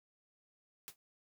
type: noise with exponential decay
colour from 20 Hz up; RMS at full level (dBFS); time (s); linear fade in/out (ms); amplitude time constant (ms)
white; -43; 0.88-0.96; 0; 17
effects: none